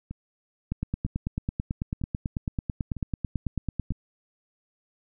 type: two click trains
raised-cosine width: 5 ms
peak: -15 / -23 dBFS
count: 30 / 5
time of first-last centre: 0.72-3.907 / 0.11-3.92 s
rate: 9.1 / 1.05 Hz
effects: none